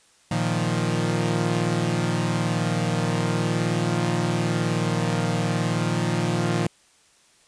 sawtooth chord, Bb suspended fourth, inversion none, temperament equal, 116.54 / 155.56 / 174.61 Hz, Bb2 / Eb3 / F3, 0 / 0 / 0 cents, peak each -22 dBFS, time 0.31-6.67 s, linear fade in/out 5 ms, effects white hiss -58 dBFS RMS until 7.47 s + resampled to 22050 Hz

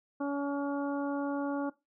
harmonic tone, 282.9 Hz, C#4, 35 cents sharp, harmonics 1 / 2 / 3 / 4 / 5, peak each -31 / -37 / -41 / -43 / -45 dBFS, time 0.2-1.7 s, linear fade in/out 10 ms, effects noise-tail reverb RT60 0.2 s tail -17 dB re dry

